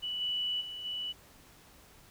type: tone with level steps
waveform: sine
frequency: 2960 Hz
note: F#7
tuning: in tune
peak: -33 / -30 / -39 / -34 dBFS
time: 0.02-1.13 s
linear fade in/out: 20 ms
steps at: 0.2 / 0.6 / 0.84 s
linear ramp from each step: 20 ms
effects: pink hiss -58 dBFS RMS until 2.1 s